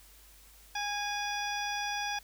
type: harmonic tone with a mistuned harmonic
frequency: 822 Hz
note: G#5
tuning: 18 cents flat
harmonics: 1 / 2 / 3 / 4 / 6 / 7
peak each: -35 / -38 / -40 / -41 / -43 / -43 dBFS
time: 0.75-2.19 s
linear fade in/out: 5 ms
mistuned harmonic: 4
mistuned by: +55 cents
effects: added 50 Hz sine -58 dBFS peak until 2.23 s + white hiss -58 dBFS RMS until 2.23 s